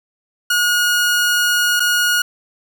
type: tone with dropouts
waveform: sawtooth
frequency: 1442 Hz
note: F#6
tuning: 45 cents flat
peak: -10 dBFS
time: 0.5-2.22 s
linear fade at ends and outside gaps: 5 ms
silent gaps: 1.797-1.802 s
effects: none